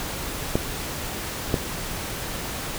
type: clicks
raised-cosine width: 2 ms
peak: -6 dBFS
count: 2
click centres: 0.555 / 1.542 s
effects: pink hiss -31 dBFS RMS until 2.78 s